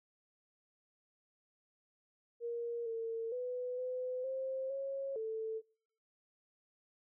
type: tone with pitch steps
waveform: sine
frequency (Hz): 470.7 / 454.6 / 497.9 / 506 / 528 / 546 / 442.7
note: A#4 / A#4 / B4 / B4 / C5 / C#5 / A4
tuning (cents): +17 / -43 / +14 / +42 / +16 / -26 / +11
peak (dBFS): -36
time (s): 2.4-5.62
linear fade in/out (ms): 50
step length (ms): 460
effects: noise-tail reverb RT60 0.6 s tail -26 dB re dry